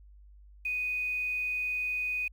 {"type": "tone with quantisation", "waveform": "sine", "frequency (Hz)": 2489, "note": "D#7", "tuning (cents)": 0, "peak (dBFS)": -29, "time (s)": [0.65, 2.28], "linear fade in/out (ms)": 5, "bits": 9, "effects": ["added 50 Hz sine -51 dBFS peak until 2.32 s"]}